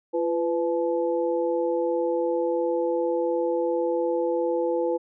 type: tone cluster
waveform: sine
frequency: 342.2 / 499.4 / 861 Hz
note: F4 / B4 / A5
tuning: -35 / +19 / -38 cents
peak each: -26 / -24 / -33 dBFS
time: 0.13-4.98 s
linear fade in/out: 20 ms
effects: none